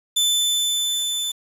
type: tone with level ramp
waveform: sawtooth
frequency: 3520 Hz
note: A7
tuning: in tune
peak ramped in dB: -13 to -20 dBFS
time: 0.16-1.32 s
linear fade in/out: 10 ms
effects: resampled to 32000 Hz + 7-bit